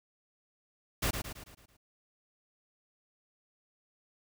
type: noise with echo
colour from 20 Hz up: pink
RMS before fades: -30 dBFS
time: 1.02-1.11 s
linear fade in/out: 10 ms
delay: 110 ms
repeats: 6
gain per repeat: -6 dB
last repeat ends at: 1.77 s
effects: none